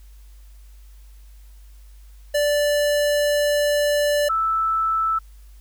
square / sine tone pair in turn, 585 / 1316.9 Hz, D5 / E6, -7 / -2 cents, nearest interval octave + major second, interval 1405 cents, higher second, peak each -18 dBFS, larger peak neither, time 2.34-4.29 / 4.29-5.19 s, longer first, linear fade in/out 10 ms, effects added 50 Hz sine -42 dBFS peak until 5.6 s + white hiss -59 dBFS RMS until 5.6 s

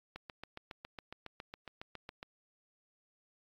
click train, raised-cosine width 0.3 ms, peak -28 dBFS, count 16, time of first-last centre 0.16-2.229 s, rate 7.25 Hz, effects AAC 32 kbps

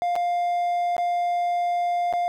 triangle tone with dropouts, 702 Hz, F5, 9 cents sharp, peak -19 dBFS, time 0.02-2.28 s, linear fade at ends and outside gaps 0 ms, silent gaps 0.155-0.162 / 0.966-0.981 / 2.127-2.136 s, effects none

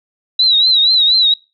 sine tone with vibrato, 3918 Hz, B7, 15 cents flat, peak -8 dBFS, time 0.39-1.34 s, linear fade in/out 5 ms, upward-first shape triangle, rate 4.2 Hz, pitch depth 110 cents each way, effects noise-tail reverb RT60 0.3 s tail -25 dB re dry

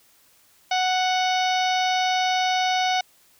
harmonic tone, 740 Hz, F#5, in tune, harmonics 1 / 2 / 3 / 4 / 5 / 6 / 7 / 8, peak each -21 / -31 / -29 / -31 / -31 / -36 / -36 / -36 dBFS, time 0.71-3.01 s, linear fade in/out 5 ms, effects white hiss -58 dBFS RMS until 3.39 s

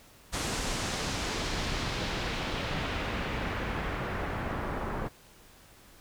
pink noise with low-pass filter sweep, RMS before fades -33 dBFS, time 0.32-5.09 s, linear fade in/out 20 ms, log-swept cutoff 8600 to 1200 Hz, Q 1.1, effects pink hiss -56 dBFS RMS until 6 s

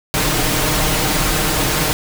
pink noise with comb filter, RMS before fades -17 dBFS, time 0.14-1.93 s, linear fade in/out 0 ms, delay 6.5 ms, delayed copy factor +0.55, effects none

